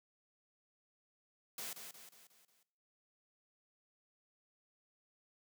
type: noise with echo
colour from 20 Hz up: white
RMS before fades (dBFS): -44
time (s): 1.58-1.73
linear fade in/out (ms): 2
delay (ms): 180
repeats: 5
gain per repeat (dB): -6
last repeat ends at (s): 2.63
effects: noise-tail reverb RT60 0.6 s tail -18 dB re dry + high-pass 150 Hz 12 dB/octave